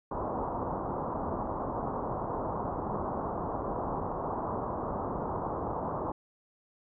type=low-pass noise; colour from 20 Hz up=white; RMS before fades=-34 dBFS; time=0.11-6.12 s; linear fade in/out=5 ms; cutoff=1100 Hz; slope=48 dB/octave; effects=none